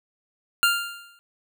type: tone with exponential decay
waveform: 25% pulse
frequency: 1396.9 Hz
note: F6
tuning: in tune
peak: -11 dBFS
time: 0.63-1.19 s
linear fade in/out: 0 ms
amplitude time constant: 120 ms
effects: none